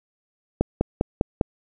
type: click train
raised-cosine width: 2 ms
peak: -5 dBFS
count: 5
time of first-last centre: 0.61-1.412 s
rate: 4.99 Hz
effects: none